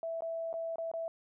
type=tone with dropouts; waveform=sine; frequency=659.3 Hz; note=E5; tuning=in tune; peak=-34 dBFS; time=0.03-1.08 s; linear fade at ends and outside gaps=1 ms; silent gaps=0.207-0.221 / 0.529-0.539 / 0.758-0.783 / 0.915-0.937 s; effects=none